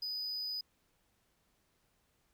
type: tone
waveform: triangle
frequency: 4978 Hz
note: D#8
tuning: in tune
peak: -35 dBFS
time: 0.02-0.61 s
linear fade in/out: 5 ms
effects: pink hiss -75 dBFS RMS until 2.33 s